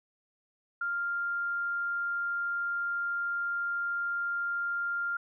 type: tone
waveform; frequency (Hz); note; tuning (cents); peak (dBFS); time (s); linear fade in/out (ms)
sine; 1396.9; F6; 0; -29; 0.81-5.17; 5
effects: none